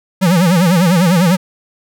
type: tone with vibrato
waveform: square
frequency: 176.7 Hz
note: F3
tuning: 21 cents sharp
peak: -9 dBFS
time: 0.21-1.37 s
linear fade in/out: 20 ms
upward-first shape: sine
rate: 10 Hz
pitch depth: 150 cents each way
effects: none